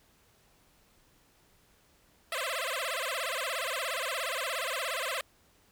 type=tone with vibrato; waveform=10% pulse; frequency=587.3 Hz; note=D5; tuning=in tune; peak=-23 dBFS; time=2.32-5.21 s; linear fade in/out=2 ms; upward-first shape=sine; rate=17 Hz; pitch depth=260 cents each way; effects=pink hiss -65 dBFS RMS until 5.71 s